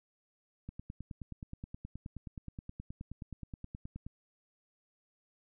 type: click train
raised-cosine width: 5 ms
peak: -30 dBFS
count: 33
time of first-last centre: 0.69-4.066 s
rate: 9.48 Hz
effects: none